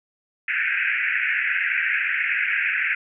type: band-pass noise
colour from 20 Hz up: pink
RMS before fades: -23 dBFS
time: 0.48-2.95 s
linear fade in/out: 5 ms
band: 1500 to 2600 Hz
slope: 96 dB/octave
effects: none